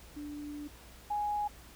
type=tone pair in turn; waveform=sine; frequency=293.7 / 830.7 Hz; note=D4 / G#5; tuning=0 / 0 cents; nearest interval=octave + tritone; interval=1800 cents; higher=second; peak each=-39 / -30 dBFS; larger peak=second; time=0.16-0.68 / 1.1-1.48 s; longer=first; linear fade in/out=10 ms; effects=added 60 Hz sine -54 dBFS peak until 1.75 s + pink hiss -55 dBFS RMS until 1.75 s